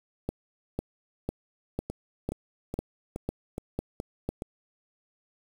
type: two click trains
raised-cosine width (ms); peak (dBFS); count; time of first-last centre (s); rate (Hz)
2; -20 / -16; 7 / 9; 1.9-4.421 / 0.29-4.29; 2.38 / 2
effects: 7-bit